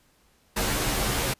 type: noise with comb filter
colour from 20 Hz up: pink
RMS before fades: -26 dBFS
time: 0.56-1.34 s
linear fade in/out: 10 ms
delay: 12 ms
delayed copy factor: -0.75
effects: pink hiss -63 dBFS RMS until 1.39 s + resampled to 32000 Hz